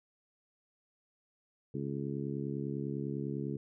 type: harmonic tone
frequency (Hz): 70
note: C#2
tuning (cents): +18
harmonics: 2 / 3 / 4 / 5 / 6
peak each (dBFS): -38 / -40 / -41 / -42 / -43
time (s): 1.74-3.57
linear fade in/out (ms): 5
effects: none